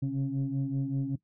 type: tone cluster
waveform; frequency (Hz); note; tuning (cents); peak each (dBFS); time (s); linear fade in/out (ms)
sine; 133.4 / 138.6 / 273.7; C3 / C#3 / C#4; +34 / 0 / -22; -31; 0.02-1.16; 10
effects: noise-tail reverb RT60 0.1 s tail -17 dB re dry + tanh soft clip ceiling -22 dBFS